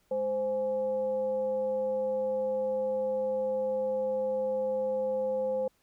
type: tone with frequency modulation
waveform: sine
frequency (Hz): 521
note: C5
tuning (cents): -7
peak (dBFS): -27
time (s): 0.11-5.68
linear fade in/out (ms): 5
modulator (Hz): 313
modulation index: 0.36
effects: pink hiss -70 dBFS RMS until 5.82 s